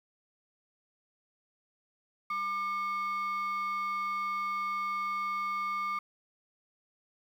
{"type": "tone pair together", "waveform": "sine", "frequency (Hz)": [1197, 2200], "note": ["D6", "C#7"], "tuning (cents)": [33, -14], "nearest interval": "major seventh", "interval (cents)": 1053, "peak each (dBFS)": [-29, -36], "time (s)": [2.3, 5.99], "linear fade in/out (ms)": 5, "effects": ["tanh soft clip ceiling -28 dBFS", "10-bit"]}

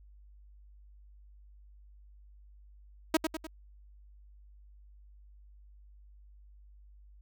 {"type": "tone with echo", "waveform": "sawtooth", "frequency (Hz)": 318.5, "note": "D#4", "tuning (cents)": 41, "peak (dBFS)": -18, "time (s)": [3.14, 3.17], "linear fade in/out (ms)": 5, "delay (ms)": 100, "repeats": 3, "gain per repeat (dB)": -6, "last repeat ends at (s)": 3.47, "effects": ["added 50 Hz sine -53 dBFS peak until 7.21 s"]}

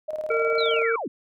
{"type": "tone with tremolo", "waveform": "sine", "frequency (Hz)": 618, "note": "D#5", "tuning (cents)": -12, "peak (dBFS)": -25, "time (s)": [0.08, 0.83], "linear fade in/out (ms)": 10, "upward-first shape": "square", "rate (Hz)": 19, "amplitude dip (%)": 60}
{"type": "harmonic tone", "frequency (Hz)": 457.5, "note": "A#4", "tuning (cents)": -32, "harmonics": [1, 3, 5], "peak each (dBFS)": [-22, -27, -29], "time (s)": [0.3, 0.96], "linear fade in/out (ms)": 5}
{"type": "linear sweep", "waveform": "sine", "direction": "down", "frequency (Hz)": [4186, 186.1], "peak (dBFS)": -27, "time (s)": [0.58, 1.08], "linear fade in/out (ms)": 5}
{"effects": []}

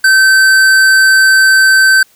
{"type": "tone with hard clipping", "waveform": "triangle", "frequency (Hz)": 1545, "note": "G6", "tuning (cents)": -26, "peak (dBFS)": -6, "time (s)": [0.04, 2.03], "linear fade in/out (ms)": 5, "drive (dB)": 17, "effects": ["white hiss -49 dBFS RMS until 2.15 s"]}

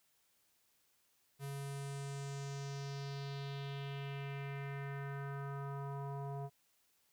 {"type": "tone with low-pass filter sweep", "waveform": "square", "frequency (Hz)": 139.4, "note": "C#3", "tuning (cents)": 10, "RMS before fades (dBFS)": -43, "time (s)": [1.39, 6.5], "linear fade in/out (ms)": 50, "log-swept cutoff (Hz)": [12000, 790], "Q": 2.7, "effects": ["white hiss -75 dBFS RMS until 7.12 s"]}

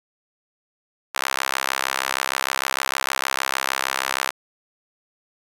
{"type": "tone with high-pass filter", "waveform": "sawtooth", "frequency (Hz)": 66.5, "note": "C2", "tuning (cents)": 29, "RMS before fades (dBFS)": -25, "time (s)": [1.14, 4.31], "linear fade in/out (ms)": 20, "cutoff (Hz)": 1200, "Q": 1.1, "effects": ["resampled to 32000 Hz"]}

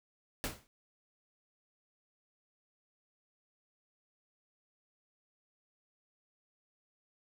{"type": "noise with exponential decay", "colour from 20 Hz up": "pink", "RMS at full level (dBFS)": -33, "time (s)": [0.44, 0.67], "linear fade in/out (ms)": 0, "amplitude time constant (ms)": 48, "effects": []}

